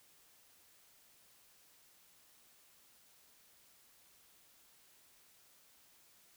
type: silence
effects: white hiss -66 dBFS RMS until 6.36 s